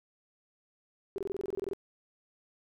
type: tone bursts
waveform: sine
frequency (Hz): 392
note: G4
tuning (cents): 0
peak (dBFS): -31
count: 13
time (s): 1.16-1.734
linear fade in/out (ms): 0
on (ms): 22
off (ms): 24
effects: none